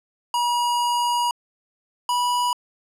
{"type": "tone pair in turn", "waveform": "square", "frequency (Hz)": [961, 977.2], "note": ["B5", "B5"], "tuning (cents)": [-48, -19], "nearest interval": "unison", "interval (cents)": 29, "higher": "second", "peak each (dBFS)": -20, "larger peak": "neither", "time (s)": [[0.34, 1.31], [2.09, 2.53]], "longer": "first", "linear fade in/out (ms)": 2, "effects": ["low-pass 12000 Hz 12 dB/octave"]}